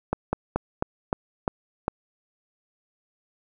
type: slowing click train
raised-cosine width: 1 ms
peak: -9 dBFS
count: 7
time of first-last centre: 0.13-1.881 s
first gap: 200 ms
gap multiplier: 1.15
effects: none